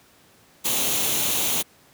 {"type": "noise with comb filter", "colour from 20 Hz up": "white", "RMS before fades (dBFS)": -23, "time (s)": [0.64, 1.63], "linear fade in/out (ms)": 20, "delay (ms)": 0.3, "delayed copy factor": 0.55, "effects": ["pink hiss -55 dBFS RMS until 1.93 s", "high-pass 100 Hz 12 dB/octave"]}